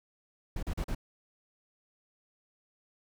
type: noise bursts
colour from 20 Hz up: brown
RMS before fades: -33 dBFS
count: 4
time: 0.56-0.949 s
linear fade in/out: 5 ms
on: 68 ms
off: 39 ms
effects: none